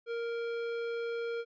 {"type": "tone with hard clipping", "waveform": "sine", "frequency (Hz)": 466.2, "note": "A#4", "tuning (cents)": 0, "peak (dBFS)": -35, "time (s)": [0.06, 1.45], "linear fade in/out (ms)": 50, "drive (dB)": 13, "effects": ["resampled to 16000 Hz"]}